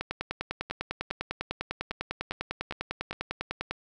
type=two click trains; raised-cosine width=0.3 ms; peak=-15 / -23 dBFS; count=38 / 7; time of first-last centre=0.01-3.71 / 0.7-3.129 s; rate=10 / 2.47 Hz; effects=none